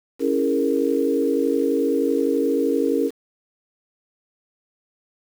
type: chord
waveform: sine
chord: A# half-diminished seventh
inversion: first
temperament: equal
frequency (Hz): 277.2 / 329.6 / 415.3 / 466.2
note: C#4 / E4 / G#4 / A#4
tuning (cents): 0 / 0 / 0 / 0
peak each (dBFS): -22 / -25 / -24 / -22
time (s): 0.19-3.11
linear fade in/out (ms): 50
effects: 7-bit